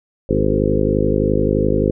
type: harmonic tone with a mistuned harmonic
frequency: 51.6 Hz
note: G#1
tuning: 10 cents flat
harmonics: 1 / 2 / 3 / 4 / 5 / 6 / 7 / 8 / 9 / 10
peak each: -23 / -23 / -23 / -23 / -23 / -23 / -23 / -23 / -23 / -23 dBFS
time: 0.29-1.91 s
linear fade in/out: 5 ms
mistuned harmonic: 8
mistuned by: -24 cents
effects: none